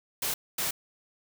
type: noise bursts at uneven times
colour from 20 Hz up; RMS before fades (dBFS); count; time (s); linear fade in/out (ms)
white; -30; 2; 0.22-0.34 / 0.58-0.71; 5
effects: none